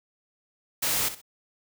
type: noise with echo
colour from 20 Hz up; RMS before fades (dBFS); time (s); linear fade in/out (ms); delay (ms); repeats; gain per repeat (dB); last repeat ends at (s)
white; -26; 0.82-1.09; 10; 63; 2; -12; 1.216
effects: none